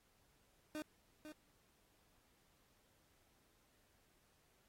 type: tone with echo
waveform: 30% pulse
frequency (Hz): 305.8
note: D#4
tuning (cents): -30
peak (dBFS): -40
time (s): 0.75-0.82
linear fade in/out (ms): 0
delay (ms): 500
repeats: 1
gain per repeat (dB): -8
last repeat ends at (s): 1.32
effects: pink hiss -75 dBFS RMS until 4.68 s + AAC 48 kbps